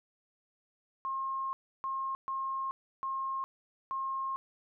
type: tone bursts at uneven times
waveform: sine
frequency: 1071 Hz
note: C6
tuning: 40 cents sharp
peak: -32 dBFS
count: 5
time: 1.05-1.53 / 1.84-2.15 / 2.28-2.71 / 3.03-3.44 / 3.91-4.36 s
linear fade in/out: 0 ms
effects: none